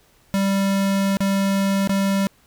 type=tone with dropouts; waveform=square; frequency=196 Hz; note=G3; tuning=in tune; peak=-18 dBFS; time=0.34-2.27 s; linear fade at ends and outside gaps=0 ms; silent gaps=1.17-1.205 / 1.874-1.894 s; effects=pink hiss -57 dBFS RMS until 2.46 s